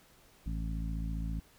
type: harmonic tone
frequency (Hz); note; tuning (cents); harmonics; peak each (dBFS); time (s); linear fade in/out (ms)
55; A1; 0; 1 / 2 / 3 / 4 / 5; -34 / -44 / -40 / -46 / -47; 0.46-1.4; 5
effects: pink hiss -62 dBFS RMS until 1.58 s